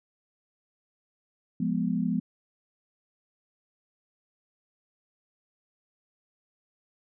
sine chord, F diminished, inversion none, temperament equal with one note detuned, 175.22 / 207.7 / 246.9 Hz, F3 / Ab3 / Cb4, +6 / 0 / 0 cents, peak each -29 dBFS, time 1.6-2.2 s, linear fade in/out 5 ms, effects none

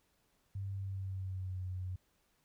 sine tone with pitch glide, 98 to 91.97 Hz, G2 to F#2, 0 to -10 cents, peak -37 dBFS, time 0.55-1.96 s, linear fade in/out 5 ms, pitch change -110 cents, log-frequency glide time 0.72-1.64 s, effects pink hiss -75 dBFS RMS until 2.44 s

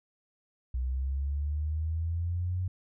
sine linear sweep, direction up, 61.74 to 92.6 Hz, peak -28 dBFS, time 0.74-2.68 s, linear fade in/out 5 ms, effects none

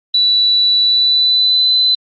sine tone with pitch glide, 3951 to 4022 Hz, B7 to B7, 0 to +31 cents, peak -9 dBFS, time 0.14-1.95 s, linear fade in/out 5 ms, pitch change +31 cents, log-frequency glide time 0.82-1.73 s, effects Opus 48 kbps

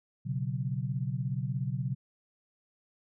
sine chord, B suspended second, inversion none, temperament equal with one note detuned, 123.47 / 140.2 / 185 Hz, B2 / C#3 / F#3, 0 / +20 / 0 cents, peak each -33 / -33 / -38 dBFS, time 0.25-1.95 s, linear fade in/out 20 ms, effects none

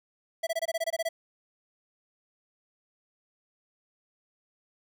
square tone bursts, 659.3 Hz, E5, in tune, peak -27 dBFS, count 11, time 0.43-1.09 s, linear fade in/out 10 ms, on 40 ms, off 22 ms, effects none

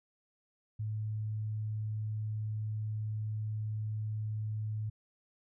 sine tone, 107.7 Hz, A2, 37 cents flat, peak -33 dBFS, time 0.79-4.9 s, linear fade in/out 10 ms, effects none

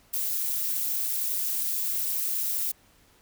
violet noise with amplitude modulation, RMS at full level -25 dBFS, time 0.13-2.72 s, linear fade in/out 10 ms, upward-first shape sine, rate 265 Hz, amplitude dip 75%, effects pink hiss -60 dBFS RMS until 3.21 s

